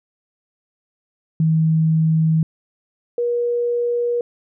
sine tone pair in turn, 159.8 / 478.9 Hz, D#3 / A#4, +47 / +47 cents, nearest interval octave + perfect fifth, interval 1900 cents, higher second, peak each -13 / -17 dBFS, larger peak first, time 1.4-2.43 / 3.18-4.21 s, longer neither, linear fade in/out 2 ms, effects none

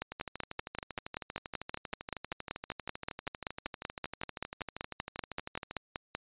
two click trains, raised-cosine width 0.3 ms, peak -23 / -18 dBFS, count 72 / 33, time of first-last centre 0.12-5.711 / 0.02-6.15 s, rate 12.7 / 5.22 Hz, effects resampled to 8000 Hz

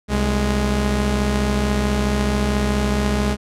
sawtooth tone pair together, 64.54 / 207.7 Hz, C2 / G#3, -23 / 0 cents, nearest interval octave + minor sixth, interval 2023 cents, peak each -16 dBFS, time 0.08-3.37 s, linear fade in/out 50 ms, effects low-pass 10000 Hz 12 dB/octave

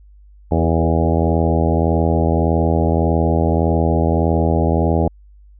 harmonic tone with a mistuned harmonic, 81.7 Hz, E2, 15 cents flat, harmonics 1 / 2 / 3 / 4 / 5 / 6 / 7 / 8 / 9 / 10, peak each -17 / -20 / -22 / -23 / -24 / -25 / -25 / -26 / -27 / -27 dBFS, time 0.51-5.08 s, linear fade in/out 5 ms, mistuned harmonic 5, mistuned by +19 cents, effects added 50 Hz sine -42 dBFS peak until 5.59 s

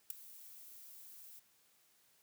violet noise with ADSR envelope, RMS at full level -35 dBFS, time 0.1-1.4 s, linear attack 4 ms, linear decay 7 ms, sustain -20 dB, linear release 13 ms, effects white hiss -71 dBFS RMS until 2.22 s + high-pass 80 Hz 12 dB/octave

